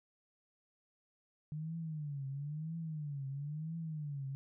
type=tone with vibrato; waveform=sine; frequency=149.8 Hz; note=D3; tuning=35 cents sharp; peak=-38 dBFS; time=1.52-4.35 s; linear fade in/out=0 ms; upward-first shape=triangle; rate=1 Hz; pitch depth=190 cents each way; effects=none